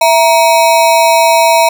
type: ring-modulated tone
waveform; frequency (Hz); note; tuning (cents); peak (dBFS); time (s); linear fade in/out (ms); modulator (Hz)
square; 800; G5; +35; -3; 0.01-1.69; 5; 138
effects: none